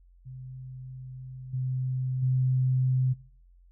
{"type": "tone with level steps", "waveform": "sine", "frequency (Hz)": 129, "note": "C3", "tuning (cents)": -24, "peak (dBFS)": [-39, -27, -22], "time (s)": [0.25, 3.14], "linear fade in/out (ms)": 20, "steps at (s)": [1.53, 2.22], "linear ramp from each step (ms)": 10, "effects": ["noise-tail reverb RT60 0.5 s tail -19 dB re dry", "added 44 Hz sine -54 dBFS peak until 3.71 s"]}